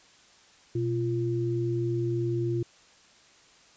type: tone pair together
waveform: sine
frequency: 122.12 / 345.4 Hz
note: B2 / F4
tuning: -19 / -19 cents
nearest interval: octave + tritone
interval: 1800 cents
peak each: -28 dBFS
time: 0.75-2.63 s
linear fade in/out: 5 ms
effects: white hiss -57 dBFS RMS until 3.76 s + resampled to 16000 Hz